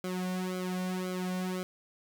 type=tone with flanger; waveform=sawtooth; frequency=183.6 Hz; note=F#3; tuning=13 cents flat; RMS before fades=-34 dBFS; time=0.04-1.63 s; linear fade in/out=0 ms; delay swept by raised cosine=1.1 to 2.4 ms; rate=1.9 Hz; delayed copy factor=-0.95; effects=none